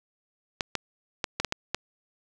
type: clicks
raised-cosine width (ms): 0.2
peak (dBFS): -9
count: 7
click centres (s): 0.608 / 0.753 / 1.242 / 1.4 / 1.447 / 1.524 / 1.746
effects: none